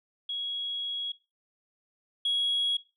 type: tone pair in turn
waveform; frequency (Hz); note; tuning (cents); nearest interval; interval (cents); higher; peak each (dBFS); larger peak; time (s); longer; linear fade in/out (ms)
sine; 3322 / 3322; G#7 / G#7; 0 / 0; unison; 0; neither; -30 / -23; second; 0.29-1.12 / 2.25-2.77; first; 5
effects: noise-tail reverb RT60 0.3 s tail -19 dB re dry + tanh soft clip ceiling -21 dBFS